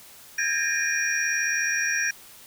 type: tone cluster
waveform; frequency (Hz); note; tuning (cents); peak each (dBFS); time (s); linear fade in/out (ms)
sine; 1595 / 1674 / 1829 / 2426 / 5680; G6 / G#6 / A#6 / D#7 / F8; +30 / +13 / -33 / -44 / +28; -29; 0.38-2.11; 5
effects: white hiss -48 dBFS RMS until 2.46 s